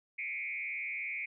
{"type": "tone with frequency modulation", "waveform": "sine", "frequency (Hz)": 2278, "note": "C#7", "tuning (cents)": 47, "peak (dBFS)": -35, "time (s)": [0.18, 1.26], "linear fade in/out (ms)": 10, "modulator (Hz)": 139, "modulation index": 1.3, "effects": []}